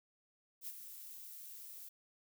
violet noise with ADSR envelope, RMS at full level -43 dBFS, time 0.61-1.89 s, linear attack 66 ms, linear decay 39 ms, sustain -8 dB, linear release 7 ms, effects none

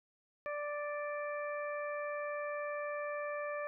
harmonic tone, 587.3 Hz, D5, in tune, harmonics 1 / 2 / 3 / 4, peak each -38 / -43 / -45 / -49 dBFS, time 0.46-3.67 s, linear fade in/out 0 ms, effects none

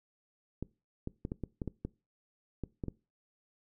clicks, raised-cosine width 3 ms, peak -23 dBFS, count 11, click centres 0.626 / 1.074 / 1.251 / 1.319 / 1.437 / 1.618 / 1.677 / 1.85 / 2.637 / 2.838 / 2.883 s, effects noise-tail reverb RT60 0.3 s tail -22 dB re dry

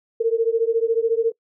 sine beating tone pair, 450.2 / 464.2 Hz, A4 / A#4, +40 / -7 cents, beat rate 14 Hz, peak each -19 / -20 dBFS, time 0.2-1.32 s, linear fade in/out 10 ms, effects noise-tail reverb RT60 0.1 s tail -24 dB re dry

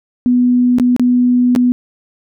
sine tone with dropouts, 246.9 Hz, B3, in tune, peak -8 dBFS, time 0.26-1.72 s, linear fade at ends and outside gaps 0 ms, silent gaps 0.785-0.798 / 0.964-0.996 / 1.551-1.561 s, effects none

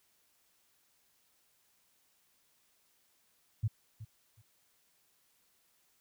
sine tone with echo, 109.2 Hz, A2, 13 cents flat, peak -27 dBFS, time 3.63-3.68 s, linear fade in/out 10 ms, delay 370 ms, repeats 2, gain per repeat -15 dB, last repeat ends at 4.42 s, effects white hiss -72 dBFS RMS until 6 s

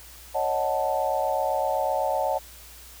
sine chord, D# half-diminished seventh, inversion third, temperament equal, 554.4 / 622.3 / 740 / 880 Hz, C#5 / D#5 / F#5 / A5, 0 / 0 / 0 / 0 cents, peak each -28 dBFS, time 0.34-2.39 s, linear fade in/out 20 ms, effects added 60 Hz sine -49 dBFS peak until 3 s + white hiss -47 dBFS RMS until 3 s

